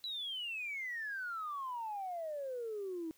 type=exponential sweep; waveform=sine; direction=down; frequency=3992 to 314.6 Hz; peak=-37 dBFS; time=0.04-3.11 s; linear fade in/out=0 ms; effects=tanh soft clip ceiling -33 dBFS + white hiss -68 dBFS RMS until 3.17 s

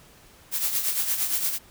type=noise with tremolo; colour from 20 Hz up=blue; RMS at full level=-23 dBFS; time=0.51-1.59 s; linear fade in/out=50 ms; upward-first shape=triangle; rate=8.7 Hz; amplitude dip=65%; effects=pink hiss -53 dBFS RMS until 1.7 s

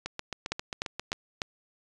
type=two click trains; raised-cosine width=0.2 ms; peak=-12 / -16 dBFS; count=4 / 9; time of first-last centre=0.52-1.418 / 0.06-1.13 s; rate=3.34 / 7.48 Hz; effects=resampled to 22050 Hz

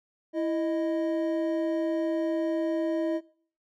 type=tone pair together; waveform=triangle; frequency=329.7 / 622.3 Hz; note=E4 / D#5; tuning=0 / 0 cents; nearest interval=major seventh; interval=1100 cents; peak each=-25 / -28 dBFS; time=0.33-3.21 s; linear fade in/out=50 ms; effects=noise-tail reverb RT60 0.5 s tail -22 dB re dry

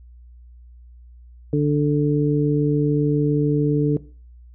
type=harmonic tone; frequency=147.1 Hz; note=D3; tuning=3 cents sharp; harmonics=1 / 2 / 3; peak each=-19 / -20 / -22 dBFS; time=1.53-3.97 s; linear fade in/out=2 ms; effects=noise-tail reverb RT60 0.4 s tail -19 dB re dry + added 60 Hz sine -42 dBFS peak until 4.54 s

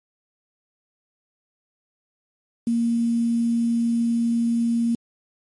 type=tone with quantisation; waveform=sine; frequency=233.1 Hz; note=A#3; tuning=in tune; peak=-18 dBFS; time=2.67-4.95 s; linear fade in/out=2 ms; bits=7; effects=MP3 48 kbps

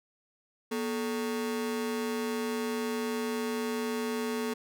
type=ring-modulated tone; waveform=45% pulse; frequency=338.1 Hz; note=E4; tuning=44 cents sharp; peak=-27 dBFS; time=0.71-4.54 s; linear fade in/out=10 ms; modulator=98.1 Hz; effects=none

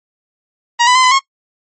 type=tone with pitch steps; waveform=sawtooth; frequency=949 / 996 / 1029 / 1011 / 1085 Hz; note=A#5 / B5 / C6 / B5 / C#6; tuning=+31 / +14 / -29 / +40 / -37 cents; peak=-4 dBFS; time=0.79-1.195 s; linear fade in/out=20 ms; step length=81 ms; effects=noise-tail reverb RT60 0.1 s tail -22 dB re dry + MP3 32 kbps

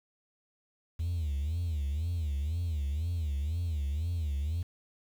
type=tone with vibrato; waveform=triangle; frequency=77.78 Hz; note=D#2; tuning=in tune; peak=-26 dBFS; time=0.99-4.63 s; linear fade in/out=10 ms; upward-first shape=sine; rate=2 Hz; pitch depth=200 cents each way; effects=tanh soft clip ceiling -25 dBFS + 9-bit

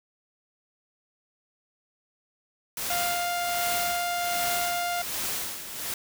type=noise with tremolo; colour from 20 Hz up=white; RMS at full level=-30 dBFS; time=2.77-5.94 s; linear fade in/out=2 ms; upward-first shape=sine; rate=1.3 Hz; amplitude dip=65%
type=tone; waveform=sawtooth; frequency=701 Hz; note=F5; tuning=6 cents sharp; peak=-23 dBFS; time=2.9-5.02 s; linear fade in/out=5 ms
effects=none

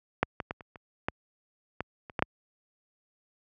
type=clicks; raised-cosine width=0.5 ms; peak=-7 / -17 / -17 / -30 / -30 / -12 / -16 / -28 / -13 / -6 dBFS; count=10; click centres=0.23 / 0.402 / 0.509 / 0.608 / 0.758 / 1.085 / 1.806 / 2.098 / 2.192 / 2.224 s; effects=high-pass 60 Hz 12 dB/octave

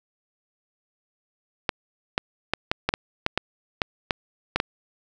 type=clicks; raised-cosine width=0.3 ms; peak=-5 dBFS; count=12; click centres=1.692 / 2.179 / 2.536 / 2.715 / 2.89 / 2.939 / 3.264 / 3.376 / 3.818 / 4.108 / 4.56 / 4.601 s; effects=none

